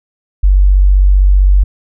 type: tone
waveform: sine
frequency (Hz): 47.73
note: G1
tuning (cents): -45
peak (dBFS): -4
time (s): 0.43-1.64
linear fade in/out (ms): 10
effects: none